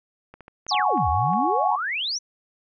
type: clicks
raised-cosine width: 0.5 ms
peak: -28 dBFS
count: 8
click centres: 0.34 / 0.407 / 0.481 / 0.666 / 0.746 / 0.796 / 0.976 / 1.334 s
type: exponential two-way sweep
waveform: sine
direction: down then up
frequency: 6740 to 70.9 to 6220 Hz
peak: -24 dBFS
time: 0.68-2.19 s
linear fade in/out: 20 ms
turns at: 1.09 s
type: chord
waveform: sine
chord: F# suspended second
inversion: none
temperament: just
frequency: 740 / 832.5 / 1110 Hz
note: F#5 / G#5 / C#6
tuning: 0 / +4 / +2 cents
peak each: -25 / -23 / -25 dBFS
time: 0.71-1.76 s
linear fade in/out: 5 ms
effects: none